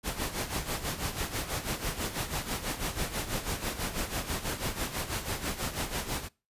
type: noise with tremolo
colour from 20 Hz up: pink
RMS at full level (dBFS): -31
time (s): 0.03-6.29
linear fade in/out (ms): 50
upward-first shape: sine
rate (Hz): 6.1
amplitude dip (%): 70
effects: noise-tail reverb RT60 0.3 s tail -23 dB re dry + resampled to 32000 Hz